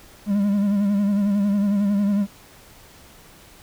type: tone with vibrato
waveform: triangle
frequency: 202.3 Hz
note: G#3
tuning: 45 cents flat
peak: -15 dBFS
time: 0.26-2.27 s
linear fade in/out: 50 ms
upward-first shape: sine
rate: 11 Hz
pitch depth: 50 cents each way
effects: pink hiss -48 dBFS RMS until 3.62 s